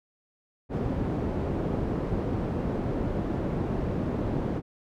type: low-pass noise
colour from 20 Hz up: white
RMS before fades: -29 dBFS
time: 0.69-4.62 s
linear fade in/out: 50 ms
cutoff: 340 Hz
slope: 12 dB/octave
effects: none